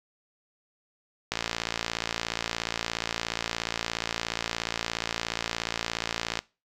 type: click train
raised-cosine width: 0.2 ms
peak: -10 dBFS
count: 290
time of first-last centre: 1.32-6.39 s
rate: 57 Hz
effects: noise-tail reverb RT60 0.3 s tail -22 dB re dry